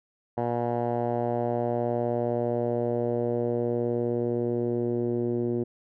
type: tone with low-pass filter sweep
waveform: 10% pulse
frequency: 119.5 Hz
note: A#2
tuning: 43 cents sharp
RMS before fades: -27 dBFS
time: 0.37-5.64 s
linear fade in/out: 10 ms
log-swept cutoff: 840 to 350 Hz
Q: 2.3
effects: none